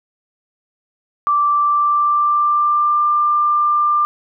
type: tone with pitch glide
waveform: sine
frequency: 1170 to 1191.1 Hz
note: D6 to D6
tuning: -7 to +24 cents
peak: -12 dBFS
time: 1.27-4.05 s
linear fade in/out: 0 ms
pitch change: +31 cents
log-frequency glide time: 1.49-3.04 s
effects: none